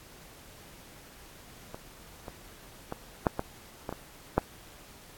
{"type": "clicks", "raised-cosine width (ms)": 1, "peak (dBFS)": [-25, -25, -19, -8, -15, -19, -21, -7], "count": 8, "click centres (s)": [1.745, 2.282, 2.924, 3.268, 3.394, 3.892, 3.926, 4.38], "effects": ["pink hiss -52 dBFS RMS until 5.17 s", "AAC 64 kbps"]}